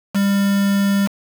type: tone with quantisation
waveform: triangle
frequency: 199 Hz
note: G3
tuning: 26 cents sharp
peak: -12 dBFS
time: 0.14-1.08 s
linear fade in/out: 20 ms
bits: 4
effects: none